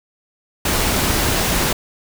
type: noise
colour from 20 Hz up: pink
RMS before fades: -18 dBFS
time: 0.65-1.73 s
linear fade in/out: 5 ms
effects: none